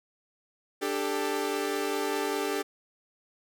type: chord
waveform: sawtooth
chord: D suspended fourth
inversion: none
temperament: equal with one note detuned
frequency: 293.7 / 395 / 440 Hz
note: D4 / G4 / A4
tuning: 0 / +13 / 0 cents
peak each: -30 / -27 / -29 dBFS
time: 0.81-2.63 s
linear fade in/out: 20 ms
effects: none